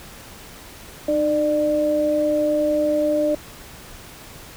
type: tone pair together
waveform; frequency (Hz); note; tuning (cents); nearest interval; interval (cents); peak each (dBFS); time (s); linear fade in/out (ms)
sine; 305 / 596.1; D#4 / D5; -34 / +26; octave; 1160; -22 / -18; 1.08-3.35; 5
effects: pink hiss -41 dBFS RMS until 4.56 s